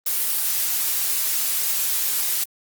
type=noise; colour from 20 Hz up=blue; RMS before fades=-22 dBFS; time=0.06-2.44 s; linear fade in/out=5 ms; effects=Opus 24 kbps